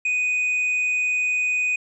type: tone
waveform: triangle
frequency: 2489 Hz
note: D#7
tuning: in tune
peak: -18 dBFS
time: 0.05-1.76 s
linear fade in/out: 5 ms
effects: resampled to 22050 Hz